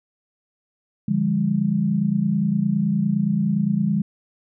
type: chord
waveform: sine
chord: D diminished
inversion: none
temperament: equal with one note detuned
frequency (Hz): 146.83 / 174.61 / 204.3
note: D3 / F3 / Ab3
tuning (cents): 0 / 0 / -28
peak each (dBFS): -25 / -23 / -20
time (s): 1.08-4.02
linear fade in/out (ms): 5
effects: none